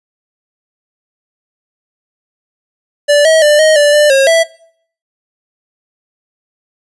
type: tone with pitch steps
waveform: square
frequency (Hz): 583 / 640 / 594 / 626 / 585 / 594 / 541 / 659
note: D5 / D#5 / D5 / D#5 / D5 / D5 / C#5 / E5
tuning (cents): -13 / +49 / +20 / +10 / -7 / +20 / -42 / -1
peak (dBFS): -6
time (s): 3.08-4.44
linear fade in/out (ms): 20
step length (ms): 170
effects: noise-tail reverb RT60 0.6 s tail -22 dB re dry + resampled to 24000 Hz